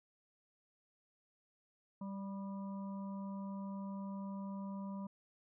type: harmonic tone with a mistuned harmonic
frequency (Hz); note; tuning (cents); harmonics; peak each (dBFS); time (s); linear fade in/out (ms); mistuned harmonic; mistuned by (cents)
196; G3; 0; 1 / 3 / 5 / 6; -41 / -54 / -52 / -62; 2.01-5.07; 5; 6; +38
effects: none